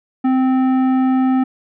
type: tone with tanh clipping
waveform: triangle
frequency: 260 Hz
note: C4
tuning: 11 cents flat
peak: -14 dBFS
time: 0.24-1.44 s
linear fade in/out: 10 ms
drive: 16 dB
effects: none